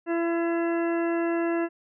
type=harmonic tone; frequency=336.9 Hz; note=E4; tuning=38 cents sharp; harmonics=1 / 2 / 3 / 4 / 5 / 6 / 8; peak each=-24 / -31 / -38 / -39 / -37 / -43 / -43 dBFS; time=0.06-1.69 s; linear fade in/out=50 ms; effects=none